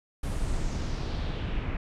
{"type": "noise with low-pass filter sweep", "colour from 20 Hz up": "brown", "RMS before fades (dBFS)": -30, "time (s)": [0.23, 1.77], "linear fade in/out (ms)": 5, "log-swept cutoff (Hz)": [11000, 2300], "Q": 2.2, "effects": []}